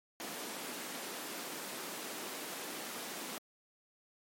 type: high-pass noise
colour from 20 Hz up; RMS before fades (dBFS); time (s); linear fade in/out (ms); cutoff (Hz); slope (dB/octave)
pink; -43; 0.2-3.38; 0; 220; 24
effects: MP3 64 kbps